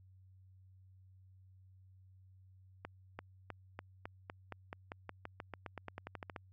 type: accelerating click train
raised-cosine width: 0.5 ms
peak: -28 dBFS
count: 22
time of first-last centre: 2.85-6.362 s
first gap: 340 ms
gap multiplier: 0.92
effects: added 94 Hz sine -59 dBFS peak until 6.52 s